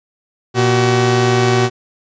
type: tone pair together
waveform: sawtooth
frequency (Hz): 119.19 / 377.7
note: A#2 / F#4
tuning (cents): +39 / +36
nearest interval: octave + minor sixth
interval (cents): 1997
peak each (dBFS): -10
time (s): 0.54-1.7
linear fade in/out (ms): 50
effects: resampled to 16000 Hz